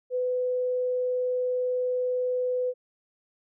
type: tone with vibrato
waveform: sine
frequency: 501 Hz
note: B4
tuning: 25 cents sharp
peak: -24 dBFS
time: 0.1-2.74 s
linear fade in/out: 50 ms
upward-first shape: triangle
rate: 20 Hz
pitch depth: 11 cents each way
effects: none